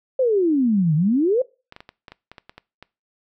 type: exponential two-way sweep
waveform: sine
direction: down then up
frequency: 540 to 146.83 to 540 Hz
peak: -15 dBFS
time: 0.19-1.42 s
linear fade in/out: 5 ms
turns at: 0.95 s
type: clicks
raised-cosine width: 0.3 ms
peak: -23 dBFS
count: 11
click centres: 1.724 / 1.764 / 1.805 / 1.891 / 2.082 / 2.12 / 2.316 / 2.382 / 2.495 / 2.58 / 2.826 s
effects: noise-tail reverb RT60 0.3 s tail -22 dB re dry